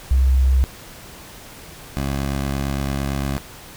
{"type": "tone pair in turn", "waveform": ["sine", "15% pulse"], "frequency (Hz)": [65.41, 68.81], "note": ["C2", "C#2"], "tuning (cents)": [0, -12], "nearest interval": "minor second", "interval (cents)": 88, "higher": "second", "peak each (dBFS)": [-12, -15], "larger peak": "first", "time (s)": [[0.11, 0.64], [1.97, 3.38]], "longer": "second", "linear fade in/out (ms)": 0, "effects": ["pink hiss -40 dBFS RMS until 3.76 s"]}